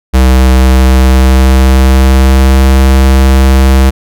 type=tone with pitch glide; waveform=square; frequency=64.6 to 66.19 Hz; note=C2 to C2; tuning=-21 to +21 cents; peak=-3 dBFS; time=0.13-3.91 s; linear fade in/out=20 ms; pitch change=+42 cents; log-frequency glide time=0.56-2.64 s; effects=none